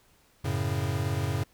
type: chord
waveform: square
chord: F# minor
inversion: none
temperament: equal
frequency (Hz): 92.5 / 110 / 138.59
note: F#2 / A2 / C#3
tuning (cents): 0 / 0 / 0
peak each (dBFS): -32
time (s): 0.44-1.44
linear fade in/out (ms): 10
effects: pink hiss -63 dBFS RMS until 1.53 s